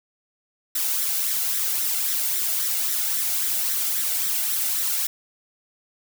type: noise with flanger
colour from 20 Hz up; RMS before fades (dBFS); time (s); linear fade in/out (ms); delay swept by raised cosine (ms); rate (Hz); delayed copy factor
blue; -24; 0.75-5.07; 5; 0.52 to 1.45; 3.7; +0.5
effects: none